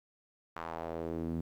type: tone with band-pass filter sweep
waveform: sawtooth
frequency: 82.41 Hz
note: E2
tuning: in tune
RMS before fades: -38 dBFS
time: 0.56-1.41 s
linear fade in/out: 5 ms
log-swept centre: 1200 to 210 Hz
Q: 1.9
effects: 11-bit